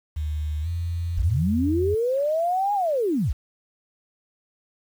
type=tone with pitch glide; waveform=sine; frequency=76 to 85.31 Hz; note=D#2 to F2; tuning=-40 to -40 cents; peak=-24 dBFS; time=0.16-1.95 s; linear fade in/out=10 ms; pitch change=+200 cents; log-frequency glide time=0.62-0.68 s
type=linear two-way sweep; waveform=sine; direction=up then down; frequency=36.71 to 834 to 36.71 Hz; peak=-20 dBFS; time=1.17-3.33 s; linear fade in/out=10 ms; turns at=2.74 s
effects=8-bit